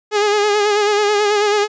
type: tone with vibrato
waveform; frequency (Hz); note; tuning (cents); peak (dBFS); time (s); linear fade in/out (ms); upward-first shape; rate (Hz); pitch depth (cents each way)
sawtooth; 415.3; G#4; 0; -9; 0.11-1.68; 50; sine; 9.2; 43
effects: resampled to 16000 Hz